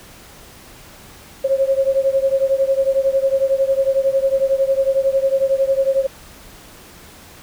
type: beating tone pair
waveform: sine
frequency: 536 / 547 Hz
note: C5 / C#5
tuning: +42 / -23 cents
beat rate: 11 Hz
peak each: -16 / -18 dBFS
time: 1.44-6.07 s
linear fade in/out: 10 ms
effects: pink hiss -42 dBFS RMS until 7.42 s